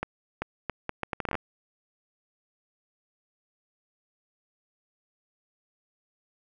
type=accelerating click train; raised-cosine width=0.5 ms; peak=-14 dBFS; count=13; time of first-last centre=0.03-1.353 s; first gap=390 ms; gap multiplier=0.71; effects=none